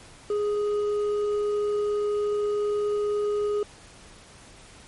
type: tone with hard clipping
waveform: sine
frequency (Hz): 415.3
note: G#4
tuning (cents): 0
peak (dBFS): -24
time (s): 0.3-3.63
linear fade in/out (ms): 2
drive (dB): 4
effects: pink hiss -49 dBFS RMS until 4.87 s + MP3 48 kbps